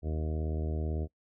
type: harmonic tone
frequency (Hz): 78.1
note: D#2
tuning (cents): +7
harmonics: 1 / 2 / 3 / 4 / 5 / 6 / 7 / 8 / 9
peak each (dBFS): -31 / -39 / -43 / -43 / -43 / -46 / -51 / -48 / -53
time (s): 0.02-1.08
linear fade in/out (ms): 50
effects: noise-tail reverb RT60 0.1 s tail -22 dB re dry